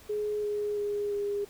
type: tone with pitch steps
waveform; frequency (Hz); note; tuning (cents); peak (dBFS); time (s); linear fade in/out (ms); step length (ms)
sine; 419.9 / 415.6 / 411.3 / 407; G#4 / G#4 / G#4 / G#4; +19 / +1 / -17 / -35; -28; 0.09-1.45; 10; 340
effects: pink hiss -54 dBFS RMS until 1.49 s